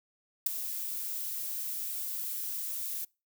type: noise with ADSR envelope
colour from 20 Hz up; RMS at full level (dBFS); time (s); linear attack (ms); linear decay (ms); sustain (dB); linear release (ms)
violet; -23; 0.46-3.05; 6; 9; -13; 8
effects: noise-tail reverb RT60 0.3 s tail -26 dB re dry